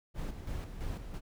brown noise with tremolo, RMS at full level -37 dBFS, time 0.14-1.21 s, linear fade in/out 50 ms, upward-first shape square, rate 3 Hz, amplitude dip 55%, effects none

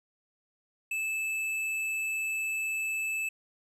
sine tone with tanh clipping, 2622 Hz, E7, 10 cents flat, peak -31 dBFS, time 0.91-3.29 s, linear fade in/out 5 ms, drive 12 dB, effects resampled to 32000 Hz

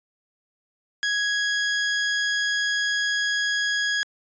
sawtooth tone, 1661.2 Hz, G#6, in tune, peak -18 dBFS, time 1.03-4.03 s, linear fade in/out 0 ms, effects resampled to 16000 Hz

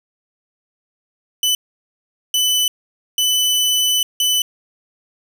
sawtooth tone bursts at uneven times, 2997 Hz, F#7, 22 cents sharp, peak -11 dBFS, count 4, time 1.43-1.55 / 2.34-2.68 / 3.18-4.03 / 4.2-4.42 s, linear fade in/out 2 ms, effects none

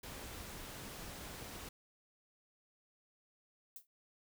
pink noise, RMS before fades -48 dBFS, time 0.03-1.69 s, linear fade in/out 5 ms
violet noise with exponential decay, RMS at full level -45 dBFS, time 3.76-3.87 s, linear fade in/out 1 ms, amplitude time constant 22 ms
effects none

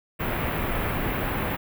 pink band-stop noise, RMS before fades -27 dBFS, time 0.19-1.57 s, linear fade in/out 20 ms, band 2600 to 15000 Hz, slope 24 dB/octave, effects none

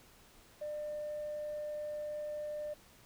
sine tone, 599 Hz, D5, 34 cents sharp, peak -36 dBFS, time 0.61-2.74 s, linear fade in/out 10 ms, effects tanh soft clip ceiling -34 dBFS + pink hiss -61 dBFS RMS until 3.05 s

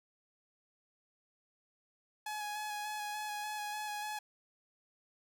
sawtooth tone with vibrato, 841 Hz, G#5, 22 cents sharp, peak -34 dBFS, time 2.26-4.19 s, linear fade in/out 5 ms, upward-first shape square, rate 3.4 Hz, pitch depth 15 cents each way, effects none

